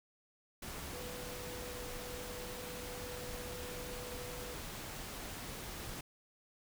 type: tone in noise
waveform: sine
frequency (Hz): 493.9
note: B4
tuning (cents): 0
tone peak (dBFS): -47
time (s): 0.93-4.54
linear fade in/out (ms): 5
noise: pink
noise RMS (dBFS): -45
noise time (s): 0.62-6.01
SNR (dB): -5
effects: none